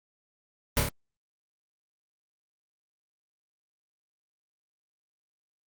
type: noise with echo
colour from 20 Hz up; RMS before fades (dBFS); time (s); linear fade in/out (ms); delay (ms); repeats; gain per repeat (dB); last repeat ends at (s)
pink; -23; 0.77-0.8; 0; 29; 3; -3; 0.887
effects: Opus 32 kbps